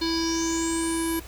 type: tone with low-pass filter sweep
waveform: square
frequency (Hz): 329.6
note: E4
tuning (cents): 0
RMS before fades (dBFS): -26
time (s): 0.01-1.2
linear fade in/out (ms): 10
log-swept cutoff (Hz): 4400 to 12000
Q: 9.3
effects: added 60 Hz sine -41 dBFS peak until 1.27 s + pink hiss -45 dBFS RMS until 1.27 s